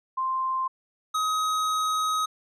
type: tone pair in turn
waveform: sine / square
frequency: 1046.5 / 1264.3 Hz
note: C6 / D#6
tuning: 0 / +27 cents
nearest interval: minor third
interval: 327 cents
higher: second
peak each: -24 dBFS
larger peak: neither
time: 0.17-0.68 / 1.14-2.26 s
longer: second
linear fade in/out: 10 ms
effects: low-pass 9000 Hz 12 dB/octave

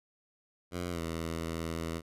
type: tone with pitch glide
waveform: 10% pulse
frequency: 88.2 to 82.29 Hz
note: F2 to E2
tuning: +18 to -2 cents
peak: -26 dBFS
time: 0.71-2.02 s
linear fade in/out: 50 ms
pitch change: -120 cents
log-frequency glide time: 0.89-1.01 s
effects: resampled to 32000 Hz

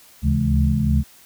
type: tone cluster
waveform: sine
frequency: 71.3 / 73.9 / 136.1 / 166.7 / 212.9 Hz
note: C#2 / D2 / C#3 / E3 / G#3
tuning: +49 / +11 / -31 / +20 / +43 cents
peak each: -24 / -20 / -21 / -26 / -21 dBFS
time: 0.22-1.04 s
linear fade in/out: 50 ms
effects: white hiss -49 dBFS RMS until 1.25 s

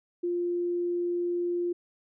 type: tone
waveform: sine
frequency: 349.8 Hz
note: F4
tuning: 3 cents sharp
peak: -26 dBFS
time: 0.23-1.73 s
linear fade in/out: 10 ms
effects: none

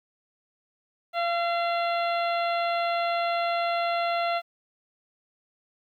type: harmonic tone with a mistuned harmonic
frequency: 686 Hz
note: F5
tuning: 31 cents flat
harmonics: 1 / 2 / 3 / 4 / 5 / 6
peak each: -25 / -31 / -35 / -37 / -39 / -41 dBFS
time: 1.13-4.42 s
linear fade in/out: 50 ms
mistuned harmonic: 2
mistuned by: -15 cents
effects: 10-bit

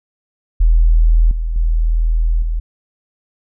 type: tone with level steps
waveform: sine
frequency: 40.66 Hz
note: E1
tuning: 23 cents flat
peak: -7 / -16 / -11 / -15 dBFS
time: 0.6-2.6 s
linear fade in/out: 10 ms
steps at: 1.31 / 1.56 / 2.42 s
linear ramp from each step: 2 ms
effects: none

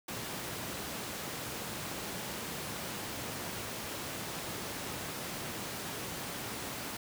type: high-pass noise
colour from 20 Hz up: pink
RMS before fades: -40 dBFS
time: 0.08-6.97 s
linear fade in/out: 5 ms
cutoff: 110 Hz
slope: 12 dB/octave
effects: none

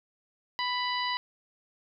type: harmonic tone with a mistuned harmonic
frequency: 991 Hz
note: B5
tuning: 6 cents sharp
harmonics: 1 / 2 / 3 / 4 / 5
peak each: -31 / -34 / -36 / -37 / -38 dBFS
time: 0.59-1.17 s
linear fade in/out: 0 ms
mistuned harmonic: 5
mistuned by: -41 cents
effects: none

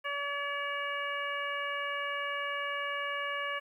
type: harmonic tone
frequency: 570 Hz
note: C#5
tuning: 48 cents sharp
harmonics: 1 / 2 / 3 / 4 / 5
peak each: -40 / -37 / -37 / -40 / -41 dBFS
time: 0.04-3.6 s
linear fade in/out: 20 ms
effects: 11-bit

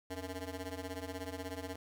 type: ring-modulated tone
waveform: 15% pulse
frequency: 185.6 Hz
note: F#3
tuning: 6 cents sharp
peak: -31 dBFS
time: 0.1-1.76 s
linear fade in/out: 5 ms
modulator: 101 Hz
effects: none

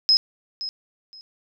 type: tone with echo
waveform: sine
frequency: 5120 Hz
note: D#8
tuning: 49 cents sharp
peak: -13 dBFS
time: 0.09-0.17 s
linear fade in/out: 0 ms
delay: 520 ms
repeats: 2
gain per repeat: -14 dB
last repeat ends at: 1.21 s
effects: none

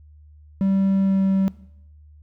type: tone with pitch glide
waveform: triangle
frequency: 194 to 192.77 Hz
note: G3 to G3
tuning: -18 to -29 cents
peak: -15 dBFS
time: 0.61-1.48 s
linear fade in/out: 0 ms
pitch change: -11 cents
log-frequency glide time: 1.03-1.19 s
effects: noise-tail reverb RT60 0.8 s tail -20 dB re dry + added 75 Hz sine -45 dBFS peak until 2.22 s

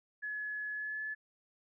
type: tone with pitch glide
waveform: sine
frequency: 1700 to 1723.7 Hz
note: G#6 to A6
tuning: +40 to -36 cents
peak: -36 dBFS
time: 0.22-1.15 s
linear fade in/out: 20 ms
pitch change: +24 cents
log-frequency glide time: 0.72-1.02 s
effects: none

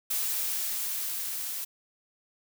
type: noise with level ramp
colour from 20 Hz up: blue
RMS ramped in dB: -29 to -35 dBFS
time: 0.1-1.65 s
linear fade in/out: 10 ms
effects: none

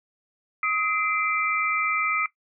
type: tone cluster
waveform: sine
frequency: 1264 / 2061 / 2351 Hz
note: D#6 / C7 / D7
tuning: +27 / -27 / +1 cents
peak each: -25 / -27 / -28 dBFS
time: 0.63-2.26 s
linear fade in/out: 2 ms
effects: noise-tail reverb RT60 0.1 s tail -17 dB re dry

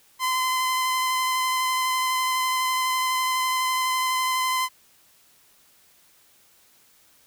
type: tone with vibrato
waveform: sawtooth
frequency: 1028 Hz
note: C6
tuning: 31 cents flat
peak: -18 dBFS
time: 0.19-4.69 s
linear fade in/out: 50 ms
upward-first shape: square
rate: 12 Hz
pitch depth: 9 cents each way
effects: white hiss -58 dBFS RMS until 7.26 s

